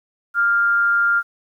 sine tone with amplitude modulation, 1396.9 Hz, F6, in tune, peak -12 dBFS, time 0.34-1.23 s, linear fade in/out 50 ms, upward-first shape sine, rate 200 Hz, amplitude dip 40%, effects 9-bit

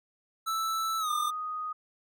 square tone with pitch glide, 1318.5 to 1202.1 Hz, E6 to D6, 0 to +40 cents, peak -29 dBFS, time 0.46-1.31 s, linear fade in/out 20 ms, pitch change -160 cents, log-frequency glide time 0.99-1.11 s
sine tone, 1244.5 Hz, D#6, in tune, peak -32 dBFS, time 1.09-1.73 s, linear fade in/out 10 ms
effects none

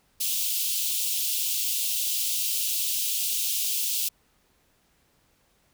white high-pass noise, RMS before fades -27 dBFS, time 0.2-4.09 s, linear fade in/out 10 ms, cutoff 2700 Hz, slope 48 dB/octave, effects pink hiss -66 dBFS RMS until 5.73 s

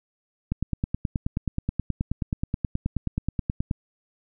click train, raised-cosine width 5 ms, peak -12 dBFS, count 31, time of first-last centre 0.52-3.711 s, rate 9.4 Hz, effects none

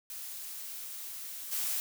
blue noise with level steps, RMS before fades -42 / -33 dBFS, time 0.1-1.8 s, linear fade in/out 0 ms, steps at 1.51 s, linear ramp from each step 20 ms, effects none

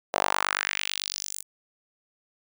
sawtooth tone with high-pass filter sweep, 49 Hz, G1, in tune, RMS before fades -29 dBFS, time 0.13-1.43 s, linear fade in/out 20 ms, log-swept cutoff 630 to 8700 Hz, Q 2.3, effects none

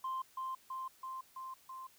sine tone with echo, 1046.5 Hz, C6, in tune, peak -34 dBFS, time 0.04-0.22 s, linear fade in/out 5 ms, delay 330 ms, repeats 5, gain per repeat -2 dB, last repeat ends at 1.87 s, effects tanh soft clip ceiling -33 dBFS + white hiss -65 dBFS RMS until 1.98 s

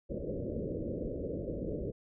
white low-pass noise, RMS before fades -37 dBFS, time 0.09-1.92 s, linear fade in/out 20 ms, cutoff 580 Hz, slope 96 dB/octave, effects none

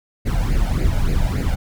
brown noise with flanger, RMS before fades -18 dBFS, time 0.25-1.56 s, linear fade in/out 20 ms, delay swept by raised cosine 0.43 to 1.38 ms, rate 3.5 Hz, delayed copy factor +0.7, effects none

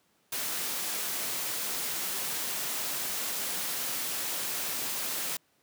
white noise, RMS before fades -33 dBFS, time 0.32-5.37 s, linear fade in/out 5 ms, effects pink hiss -69 dBFS RMS until 5.62 s + high-pass 150 Hz 12 dB/octave

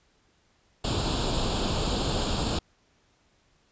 pink noise with comb filter, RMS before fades -27 dBFS, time 0.84-2.59 s, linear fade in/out 5 ms, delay 0.25 ms, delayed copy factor +0.8, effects pink hiss -66 dBFS RMS until 3.71 s + resampled to 16000 Hz

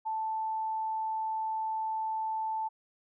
sine tone, 880 Hz, A5, in tune, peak -30 dBFS, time 0.05-2.69 s, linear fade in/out 20 ms, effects none

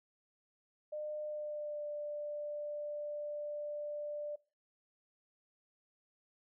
sine tone with pitch glide, 604 to 591.2 Hz, D5 to D5, +48 to +11 cents, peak -38 dBFS, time 0.92-4.36 s, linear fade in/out 10 ms, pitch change -37 cents, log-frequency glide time 1.23-1.86 s, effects noise-tail reverb RT60 0.4 s tail -22 dB re dry

